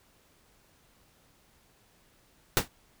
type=noise with exponential decay; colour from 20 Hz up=pink; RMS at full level=-19 dBFS; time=2.57-2.68 s; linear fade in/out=0 ms; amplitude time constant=23 ms; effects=pink hiss -64 dBFS RMS until 3 s